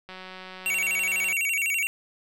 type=click train; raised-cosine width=0.3 ms; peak=-25 dBFS; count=231; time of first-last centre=0.09-1.327 s; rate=186 Hz
type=tone with vibrato; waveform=square; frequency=2489 Hz; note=D#7; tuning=in tune; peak=-24 dBFS; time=0.66-1.87 s; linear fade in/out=0 ms; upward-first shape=square; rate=12 Hz; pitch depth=170 cents each way
effects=none